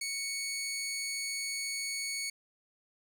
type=tone; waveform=15% pulse; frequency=2223 Hz; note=C#7; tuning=4 cents sharp; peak=-27 dBFS; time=0.01-2.3 s; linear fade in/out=5 ms; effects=none